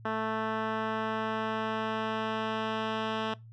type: tone with low-pass filter sweep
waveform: 10% pulse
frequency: 220 Hz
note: A3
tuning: in tune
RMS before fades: -32 dBFS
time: 0.05-3.34 s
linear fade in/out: 5 ms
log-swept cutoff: 1800 to 2900 Hz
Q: 1.6
effects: noise-tail reverb RT60 0.2 s tail -21 dB re dry + added 113 Hz sine -47 dBFS peak until 3.52 s